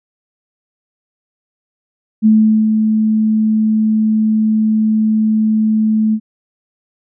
sine tone with ADSR envelope, 217.4 Hz, A3, 21 cents flat, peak -5 dBFS, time 2.22-6.2 s, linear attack 38 ms, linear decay 410 ms, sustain -5 dB, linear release 65 ms, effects none

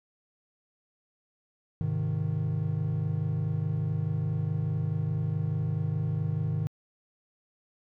triangle chord, Ab major, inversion none, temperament equal, 103.83 / 130.81 / 155.56 Hz, Ab2 / C3 / Eb3, 0 / 0 / 0 cents, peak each -29 / -31 / -27 dBFS, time 1.81-6.67 s, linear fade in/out 0 ms, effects tanh soft clip ceiling -16 dBFS

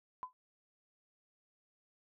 sine tone with exponential decay, 1011 Hz, B5, 40 cents sharp, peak -35 dBFS, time 0.23-0.33 s, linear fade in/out 0 ms, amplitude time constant 20 ms, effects noise-tail reverb RT60 0.1 s tail -26 dB re dry

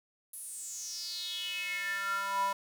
square tone with high-pass filter sweep, 197.4 Hz, G3, 12 cents sharp, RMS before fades -36 dBFS, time 0.33-2.53 s, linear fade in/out 5 ms, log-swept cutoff 11000 to 860 Hz, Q 6.7, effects 10-bit

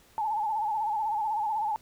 sine tone with vibrato, 860 Hz, A5, 40 cents flat, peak -26 dBFS, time 0.18-1.76 s, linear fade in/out 0 ms, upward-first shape sine, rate 16 Hz, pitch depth 77 cents each way, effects pink hiss -59 dBFS RMS until 1.81 s

